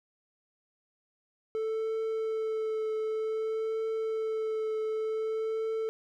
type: tone with vibrato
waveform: triangle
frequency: 440 Hz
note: A4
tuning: in tune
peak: -27 dBFS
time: 1.55-5.89 s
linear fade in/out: 0 ms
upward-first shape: triangle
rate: 0.54 Hz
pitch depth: 17 cents each way
effects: none